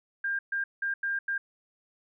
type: tone bursts at uneven times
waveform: sine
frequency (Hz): 1600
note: G6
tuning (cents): +35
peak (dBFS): -27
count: 5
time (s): 0.24-0.39 / 0.52-0.64 / 0.82-0.94 / 1.03-1.19 / 1.28-1.38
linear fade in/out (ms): 5
effects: none